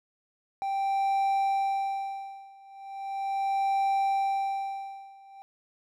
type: tone with tremolo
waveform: triangle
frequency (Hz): 784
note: G5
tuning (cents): 0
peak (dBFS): -21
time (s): 0.62-5.42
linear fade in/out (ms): 0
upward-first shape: sine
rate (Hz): 0.38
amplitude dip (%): 95
effects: none